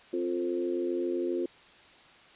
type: harmonic tone with a mistuned harmonic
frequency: 87.6 Hz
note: F2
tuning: 6 cents sharp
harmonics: 3 / 4 / 5 / 6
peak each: -36 / -29 / -38 / -39 dBFS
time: 0.13-1.46 s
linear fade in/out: 5 ms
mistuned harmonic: 5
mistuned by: +20 cents
effects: white hiss -55 dBFS RMS until 2.35 s + resampled to 8000 Hz